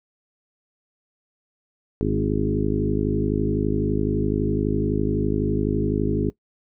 harmonic tone with a mistuned harmonic, 51.91 Hz, G#1, in tune, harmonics 1 / 2 / 3 / 4 / 5 / 6 / 7 / 8, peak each -28 / -28 / -28 / -28 / -28 / -28 / -28 / -28 dBFS, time 2.01-6.3 s, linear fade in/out 0 ms, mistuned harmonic 5, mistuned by +20 cents, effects noise-tail reverb RT60 0.1 s tail -19 dB re dry

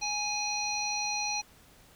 harmonic tone, 830.6 Hz, G#5, in tune, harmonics 1 / 3 / 5 / 7, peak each -35 / -35 / -35 / -35 dBFS, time 0.01-1.42 s, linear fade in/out 20 ms, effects pink hiss -58 dBFS RMS until 1.95 s

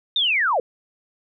sine linear sweep, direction down, 3729 to 438.1 Hz, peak -17 dBFS, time 0.16-0.6 s, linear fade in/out 2 ms, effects none

